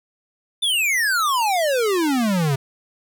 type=exponential sweep; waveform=square; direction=down; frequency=3596 to 130.81 Hz; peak=-18 dBFS; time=0.62-2.56 s; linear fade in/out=10 ms; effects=none